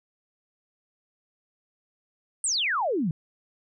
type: exponential sweep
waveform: sine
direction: down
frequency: 9200 to 144.9 Hz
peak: -23 dBFS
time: 2.44-3.11 s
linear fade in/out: 2 ms
effects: none